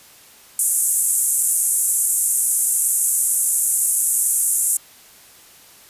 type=band-pass noise; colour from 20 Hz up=pink; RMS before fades=-19 dBFS; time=0.59-4.77 s; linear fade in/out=2 ms; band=7700 to 12000 Hz; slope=48 dB/octave; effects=white hiss -47 dBFS RMS until 5.89 s + resampled to 32000 Hz